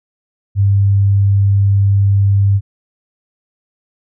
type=tone; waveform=sine; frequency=99.4 Hz; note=G2; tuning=25 cents sharp; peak=-8 dBFS; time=0.55-2.61 s; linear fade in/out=50 ms; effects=none